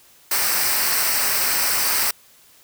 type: noise with comb filter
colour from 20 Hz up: white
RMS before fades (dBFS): -20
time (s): 0.31-2.11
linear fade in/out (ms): 5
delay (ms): 0.29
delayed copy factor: -0.6
effects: white hiss -52 dBFS RMS until 2.63 s